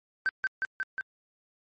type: tone with echo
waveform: sine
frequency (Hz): 1546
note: G6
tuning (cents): -24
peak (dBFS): -21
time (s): 0.26-0.29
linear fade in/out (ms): 0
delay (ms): 180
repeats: 4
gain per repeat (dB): -2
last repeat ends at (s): 1.01
effects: tanh soft clip ceiling -22 dBFS + MP3 32 kbps